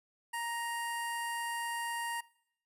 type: tone with notch filter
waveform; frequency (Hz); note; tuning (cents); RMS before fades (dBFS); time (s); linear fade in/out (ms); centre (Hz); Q
15% pulse; 936; A#5; +7; -37; 0.33-2.21; 10; 3700; 0.95
effects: noise-tail reverb RT60 0.7 s tail -22 dB re dry + resampled to 32000 Hz